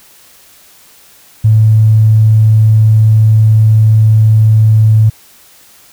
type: tone with tanh clipping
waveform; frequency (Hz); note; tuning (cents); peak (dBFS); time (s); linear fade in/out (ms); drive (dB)
triangle; 109.3; A2; -11; -3; 1.44-5.1; 10; 3
effects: white hiss -42 dBFS RMS until 5.92 s